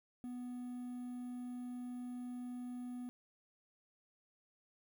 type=tone with quantisation; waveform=triangle; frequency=246.9 Hz; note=B3; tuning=in tune; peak=-40 dBFS; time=0.24-3.09 s; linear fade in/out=0 ms; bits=11; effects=none